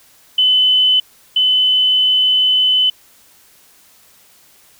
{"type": "tone pair in turn", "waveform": "sine", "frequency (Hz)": [3022, 3022], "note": ["F#7", "F#7"], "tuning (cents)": [36, 36], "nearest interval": "unison", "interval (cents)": 0, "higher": "neither", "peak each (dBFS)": [-9, -10], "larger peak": "first", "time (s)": [[0.38, 1], [1.36, 2.9]], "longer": "second", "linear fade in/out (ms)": 5, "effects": ["white hiss -49 dBFS RMS until 4.79 s"]}